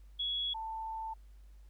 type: tone pair in turn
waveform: sine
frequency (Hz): 3357 / 887.6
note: G#7 / A5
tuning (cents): +18 / +15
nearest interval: octave + major seventh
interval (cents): 2303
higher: first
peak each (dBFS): -32 / -37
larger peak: first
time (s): 0.19-0.54 / 0.54-1.14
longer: second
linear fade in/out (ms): 10
effects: added 50 Hz sine -52 dBFS peak until 1.69 s + pink hiss -73 dBFS RMS until 1.69 s